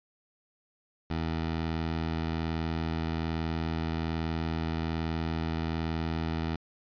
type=tone; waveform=15% pulse; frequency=81.2 Hz; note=E2; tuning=26 cents flat; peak=-23 dBFS; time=1.1-6.56 s; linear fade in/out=5 ms; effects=resampled to 11025 Hz